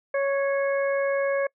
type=harmonic tone with a mistuned harmonic; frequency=554.4 Hz; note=C#5; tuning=in tune; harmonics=1 / 2 / 3 / 4; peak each=-22 / -34 / -32 / -36 dBFS; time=0.14-1.47 s; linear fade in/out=5 ms; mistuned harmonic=4; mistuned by=-27 cents; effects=noise-tail reverb RT60 0.1 s tail -26 dB re dry